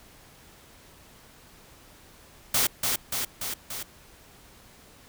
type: noise with echo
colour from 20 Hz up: white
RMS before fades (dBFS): -23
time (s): 2.54-2.67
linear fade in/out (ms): 5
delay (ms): 290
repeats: 4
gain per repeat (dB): -3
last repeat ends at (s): 3.83
effects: pink hiss -53 dBFS RMS until 5.08 s